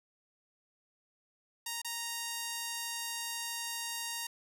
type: tone with dropouts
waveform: 5% pulse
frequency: 932.3 Hz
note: A#5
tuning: in tune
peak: -24 dBFS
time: 1.66-4.27 s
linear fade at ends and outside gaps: 5 ms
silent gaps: 1.818-1.846 s
effects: none